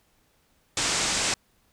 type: low-pass noise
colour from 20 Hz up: white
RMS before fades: -26 dBFS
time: 0.77-1.34 s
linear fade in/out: 2 ms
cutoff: 8300 Hz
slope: 48 dB/octave
effects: pink hiss -66 dBFS RMS until 1.72 s